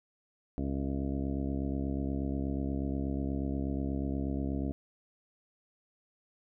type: harmonic tone with a mistuned harmonic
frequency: 68.3 Hz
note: C#2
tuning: 25 cents flat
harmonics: 1 / 2 / 3 / 4 / 5 / 6 / 7 / 9 / 10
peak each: -35 / -39 / -38 / -35 / -43 / -47 / -48 / -48 / -50 dBFS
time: 0.58-4.72 s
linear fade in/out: 0 ms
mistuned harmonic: 10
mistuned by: -15 cents
effects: none